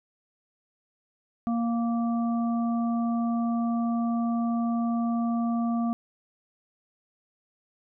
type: harmonic tone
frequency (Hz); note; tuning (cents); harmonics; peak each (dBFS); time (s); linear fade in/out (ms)
233.1; A#3; 0; 1 / 3 / 5; -24 / -34 / -38; 1.47-5.93; 0
effects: none